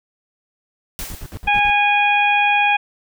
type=noise bursts; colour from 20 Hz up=brown; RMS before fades=-30 dBFS; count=7; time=0.99-1.701 s; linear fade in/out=0 ms; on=51 ms; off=59 ms
type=noise with exponential decay; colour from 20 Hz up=white; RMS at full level=-28 dBFS; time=0.99-1.64 s; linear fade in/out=0 ms; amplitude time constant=140 ms
type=harmonic tone; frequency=822 Hz; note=G#5; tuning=18 cents flat; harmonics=1 / 2 / 3 / 4; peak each=-16 / -23 / -16 / -28 dBFS; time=1.47-2.77 s; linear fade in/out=10 ms
effects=none